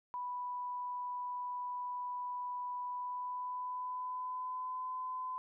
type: tone with pitch glide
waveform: sine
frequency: 987.8 to 1016.7 Hz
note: B5 to B5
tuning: 0 to +50 cents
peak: -37 dBFS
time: 0.14-5.38 s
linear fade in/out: 0 ms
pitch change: +50 cents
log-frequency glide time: 2.87-4.91 s
effects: none

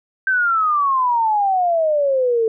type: exponential sweep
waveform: sine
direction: down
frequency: 1568 to 440 Hz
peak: -14 dBFS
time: 0.27-2.48 s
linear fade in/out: 2 ms
effects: none

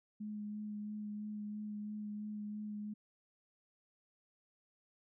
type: tone with vibrato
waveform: sine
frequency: 210 Hz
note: G#3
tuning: 19 cents sharp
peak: -40 dBFS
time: 0.2-2.94 s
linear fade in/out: 10 ms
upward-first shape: sine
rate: 3 Hz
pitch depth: 14 cents each way
effects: none

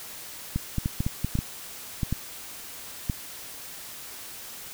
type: clicks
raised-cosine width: 5 ms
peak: -13 dBFS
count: 11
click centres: 0.56 / 0.783 / 0.859 / 1.005 / 1.065 / 1.246 / 1.354 / 1.389 / 2.032 / 2.126 / 3.098 s
effects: white hiss -41 dBFS RMS until 4.73 s

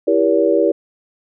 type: chord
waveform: sine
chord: E diminished seventh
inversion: none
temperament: just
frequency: 329.6 / 395.6 / 474.7 / 569.6 Hz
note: E4 / G4 / Bb4 / Db5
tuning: 0 / +16 / +31 / +47 cents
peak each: -17 dBFS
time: 0.07-0.72 s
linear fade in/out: 10 ms
effects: none

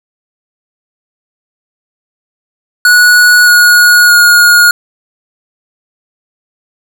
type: tone with pitch steps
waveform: square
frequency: 1464 / 1448 / 1435 Hz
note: F#6 / F#6 / F6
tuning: -19 / -38 / +47 cents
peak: -3 dBFS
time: 2.85-4.71 s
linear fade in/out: 2 ms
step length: 620 ms
effects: none

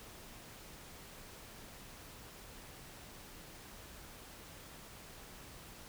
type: silence
effects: pink hiss -53 dBFS RMS until 5.88 s

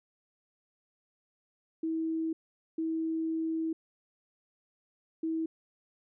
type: tone bursts at uneven times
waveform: sine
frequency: 323 Hz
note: E4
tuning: 35 cents flat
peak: -29 dBFS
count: 3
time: 1.83-2.33 / 2.78-3.73 / 5.23-5.46 s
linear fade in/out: 5 ms
effects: none

